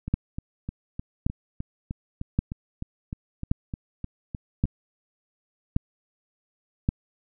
two click trains, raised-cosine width 5 ms, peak -19 / -9 dBFS, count 16 / 7, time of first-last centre 0.08-4.653 / 0.14-6.889 s, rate 3.28 / 0.889 Hz, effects none

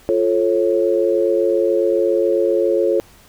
sine chord, F augmented, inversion none, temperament just, 349.2 / 436.5 / 545.7 Hz, F4 / A4 / C#5, 0 / -14 / -27 cents, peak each -18 dBFS, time 0.09-3 s, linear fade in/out 0 ms, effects pink hiss -48 dBFS RMS until 3.28 s

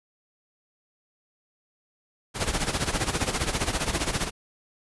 pink noise with tremolo, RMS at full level -24 dBFS, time 2.34-4.31 s, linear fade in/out 50 ms, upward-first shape sine, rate 15 Hz, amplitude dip 75%, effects resampled to 24000 Hz

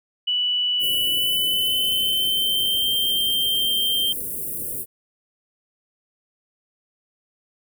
sine tone with pitch glide, 2960 to 3154 Hz, F#7 to G7, 0 to +10 cents, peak -19 dBFS, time 0.27-4.13 s, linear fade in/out 10 ms, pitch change +110 cents, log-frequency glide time 1-2.93 s
white band-stop noise, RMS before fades -29 dBFS, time 0.79-4.86 s, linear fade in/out 50 ms, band 530 to 9100 Hz, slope 48 dB/octave
effects none

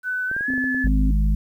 sine tone with pitch glide, 1502 to 1725.3 Hz, F#6 to A6, +26 to -34 cents, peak -22 dBFS, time 0.03-0.88 s, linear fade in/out 50 ms, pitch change +240 cents, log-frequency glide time 0.27-0.5 s
clicks, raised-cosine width 2 ms, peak -24 dBFS, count 9, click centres 0.314 / 0.365 / 0.409 / 0.503 / 0.537 / 0.58 / 0.642 / 0.746 / 0.871 s
sine tone with vibrato, 258.3 Hz, C4, 22 cents flat, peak -23 dBFS, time 0.48-1.11 s, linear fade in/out 5 ms, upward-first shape sine, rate 7.1 Hz, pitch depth 13 cents each way
harmonic tone, 51.91 Hz, G#1, in tune, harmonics 1 / 3 / 4, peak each -16 / -26 / -28 dBFS, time 0.84-1.35 s, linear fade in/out 5 ms
effects 9-bit

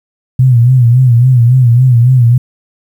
sine tone with vibrato, 123.47 Hz, B2, in tune, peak -3 dBFS, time 0.39-2.38 s, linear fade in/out 5 ms, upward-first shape sine, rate 3.6 Hz, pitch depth 100 cents each way, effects 7-bit

